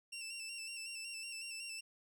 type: tone with vibrato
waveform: 20% pulse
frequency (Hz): 2700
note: E7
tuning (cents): +41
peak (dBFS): -38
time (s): 0.12-1.81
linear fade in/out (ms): 10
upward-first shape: square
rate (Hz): 5.4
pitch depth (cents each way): 36
effects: none